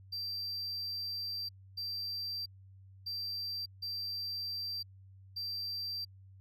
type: tone bursts at uneven times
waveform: triangle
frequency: 4699 Hz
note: D8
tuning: in tune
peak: -35 dBFS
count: 5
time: 0.12-1.49 / 1.77-2.46 / 3.06-3.66 / 3.82-4.83 / 5.36-6.05 s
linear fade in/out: 10 ms
effects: added 96 Hz sine -53 dBFS peak until 6.4 s